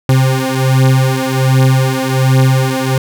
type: beating tone pair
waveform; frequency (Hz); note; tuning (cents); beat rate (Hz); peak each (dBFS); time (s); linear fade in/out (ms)
40% pulse; 130.8 / 132.1; C3 / C3; 0 / +17; 1.3; -11; 0.09-2.98; 2
effects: none